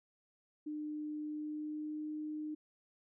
sine tone with pitch glide, 301.9 to 305.1 Hz, D4 to D#4, +48 to -34 cents, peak -38 dBFS, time 0.66-2.55 s, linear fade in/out 10 ms, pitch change +18 cents, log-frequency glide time 1.26-2.1 s, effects none

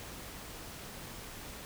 silence, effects pink hiss -46 dBFS RMS until 1.65 s

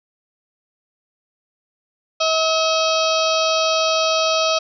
harmonic tone, 641 Hz, E5, 49 cents flat, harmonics 1 / 2 / 4 / 5 / 6 / 7 / 8 / 9, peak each -19 / -22 / -25 / -26 / -27 / -27 / -28 / -29 dBFS, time 2.2-4.59 s, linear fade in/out 10 ms, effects none

